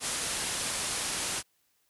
white low-pass noise, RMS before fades -33 dBFS, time 0-1.43 s, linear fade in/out 50 ms, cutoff 11000 Hz, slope 96 dB/octave, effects white hiss -72 dBFS RMS until 1.89 s

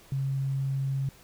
sine tone, 135.7 Hz, C#3, 36 cents flat, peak -26 dBFS, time 0.12-1.09 s, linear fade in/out 2 ms, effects pink hiss -55 dBFS RMS until 1.23 s

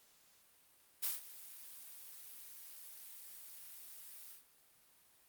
blue noise with ADSR envelope, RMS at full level -35 dBFS, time 1.02-4.44 s, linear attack 20 ms, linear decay 160 ms, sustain -18 dB, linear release 120 ms, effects white hiss -68 dBFS RMS until 5.28 s + Opus 48 kbps

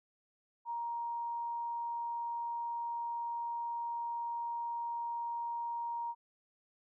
sine tone, 939 Hz, A#5, 12 cents sharp, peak -35 dBFS, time 0.65-6.15 s, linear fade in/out 50 ms, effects none

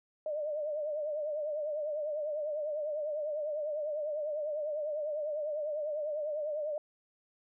sine tone with vibrato, 603 Hz, D5, 46 cents sharp, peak -32 dBFS, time 0.26-6.78 s, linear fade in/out 2 ms, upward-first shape triangle, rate 10 Hz, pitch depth 85 cents each way, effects none

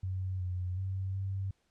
sine tone with pitch steps, 93.6 / 90.7 / 95.3 / 96.7 Hz, F#2 / F#2 / G2 / G2, +20 / -34 / -48 / -23 cents, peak -32 dBFS, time 0.03-1.51 s, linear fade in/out 5 ms, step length 370 ms, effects pink hiss -75 dBFS RMS until 1.7 s + low-pass 8000 Hz 12 dB/octave

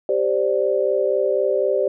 sine chord, G suspended fourth, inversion none, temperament equal, 392 / 523.3 / 587.3 Hz, G4 / C5 / D5, 0 / 0 / 0 cents, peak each -21 dBFS, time 0.09-1.88 s, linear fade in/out 2 ms, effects none

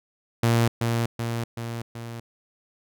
sawtooth tone with echo, 116.54 Hz, A#2, in tune, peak -14 dBFS, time 0.43-0.68 s, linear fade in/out 5 ms, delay 380 ms, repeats 4, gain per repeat -4 dB, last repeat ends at 2.2 s, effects none

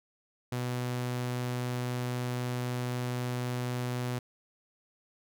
sawtooth tone, 123.9 Hz, B2, 6 cents sharp, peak -27 dBFS, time 0.52-4.19 s, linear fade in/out 5 ms, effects none

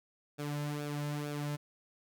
sawtooth tone with flanger, 146.83 Hz, D3, in tune, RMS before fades -37 dBFS, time 0.38-1.57 s, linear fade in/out 20 ms, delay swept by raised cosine 0.98 to 2.68 ms, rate 2.2 Hz, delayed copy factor -0.65, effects none

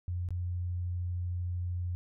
sine tone with dropouts, 88.7 Hz, F2, 27 cents sharp, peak -31 dBFS, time 0.08-1.95 s, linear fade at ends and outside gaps 0 ms, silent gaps 0.288-0.306 s, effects none

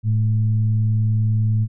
sine tone with frequency modulation, 110 Hz, A2, in tune, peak -15 dBFS, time 0.03-1.68 s, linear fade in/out 50 ms, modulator 100 Hz, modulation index 0.38, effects none

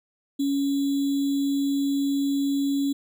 sine tone with sample-and-hold, 279 Hz, C#4, 11 cents sharp, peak -21 dBFS, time 0.39-2.93 s, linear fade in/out 10 ms, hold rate 3675 Hz, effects none

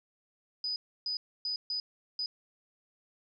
sine tone bursts at uneven times, 4978 Hz, D#8, in tune, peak -31 dBFS, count 5, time 0.64-0.76 / 1.06-1.17 / 1.45-1.56 / 1.7-1.8 / 2.19-2.26 s, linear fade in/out 2 ms, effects none

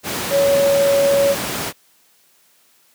sine tone in noise, 559 Hz, C#5, 14 cents sharp, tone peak -12 dBFS, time 0.3-1.36 s, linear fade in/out 50 ms, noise pink, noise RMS -23 dBFS, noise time 0.03-1.73 s, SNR +8 dB, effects white hiss -56 dBFS RMS until 2.94 s + high-pass 150 Hz 12 dB/octave

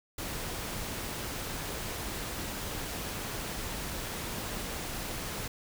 pink noise, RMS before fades -37 dBFS, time 0.18-5.48 s, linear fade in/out 5 ms, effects none

